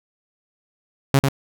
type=tone with echo; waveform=sawtooth; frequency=137.1 Hz; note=C#3; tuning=19 cents flat; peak=-8 dBFS; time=1.14-1.19 s; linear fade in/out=0 ms; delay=96 ms; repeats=1; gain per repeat=-4 dB; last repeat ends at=1.286 s; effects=none